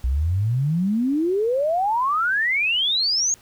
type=exponential sweep; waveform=sine; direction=up; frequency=60 to 6700 Hz; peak=-18 dBFS; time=0.04-3.34 s; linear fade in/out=0 ms; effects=pink hiss -52 dBFS RMS until 3.41 s